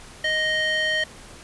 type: tone with band-pass filter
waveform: square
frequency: 622.3 Hz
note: D#5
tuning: in tune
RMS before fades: -23 dBFS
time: 0.24-1.04 s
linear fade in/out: 5 ms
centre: 2400 Hz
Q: 5.7
effects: pink hiss -44 dBFS RMS until 1.43 s + resampled to 24000 Hz